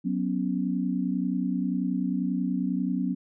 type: chord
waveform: sine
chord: F# suspended fourth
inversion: none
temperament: equal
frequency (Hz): 185 / 246.9 / 277.2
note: F#3 / B3 / C#4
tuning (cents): 0 / 0 / 0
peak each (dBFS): -28 / -29 / -30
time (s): 0.04-3.15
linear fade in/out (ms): 20
effects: none